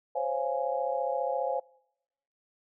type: chord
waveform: sine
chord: Db major seventh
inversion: third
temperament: just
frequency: 519.7 / 554.4 / 693 / 831.5 Hz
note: C5 / Db5 / F5 / Ab5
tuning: -12 / 0 / -14 / +2 cents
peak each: -32 / -33 / -34 / -33 dBFS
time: 0.15-1.6 s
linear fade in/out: 10 ms
effects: noise-tail reverb RT60 0.9 s tail -26 dB re dry